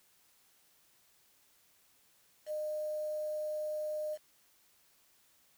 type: tone with quantisation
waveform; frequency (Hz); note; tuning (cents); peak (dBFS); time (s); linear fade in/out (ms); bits
sine; 610; D#5; -34; -34; 2.46-4.18; 50; 9
effects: white hiss -68 dBFS RMS until 5.57 s